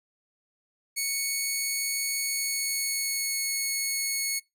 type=tone with pitch glide; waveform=10% pulse; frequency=2217 to 2198 Hz; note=C#7 to C#7; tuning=0 to -15 cents; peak=-18 dBFS; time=0.96-4.4 s; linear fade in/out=20 ms; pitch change=-15 cents; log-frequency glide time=2.22-3.52 s; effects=noise-tail reverb RT60 0.2 s tail -22 dB re dry